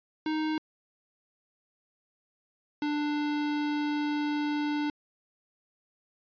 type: tone pair in turn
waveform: square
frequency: 311.1 / 295.8 Hz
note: D#4 / D4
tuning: 0 / +13 cents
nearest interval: minor second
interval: 87 cents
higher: first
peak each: -28 dBFS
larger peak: neither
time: 0.26-0.58 / 2.82-4.9 s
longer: second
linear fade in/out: 2 ms
effects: resampled to 11025 Hz